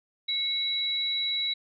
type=tone pair together; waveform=sine; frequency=2186 / 3906 Hz; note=C#7 / B7; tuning=-25 / -20 cents; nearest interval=minor seventh; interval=1005 cents; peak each=-36 / -26 dBFS; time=0.28-1.54 s; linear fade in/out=10 ms; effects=none